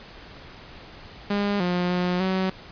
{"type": "tone with pitch steps", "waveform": "sawtooth", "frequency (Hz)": [203.2, 178.1, 179.3, 188.2], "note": ["G#3", "F3", "F3", "F#3"], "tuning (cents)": [-38, 34, 46, 30], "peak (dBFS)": -18, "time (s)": [1.3, 2.5], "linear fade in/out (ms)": 5, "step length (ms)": 300, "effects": ["pink hiss -44 dBFS RMS until 2.71 s", "resampled to 11025 Hz"]}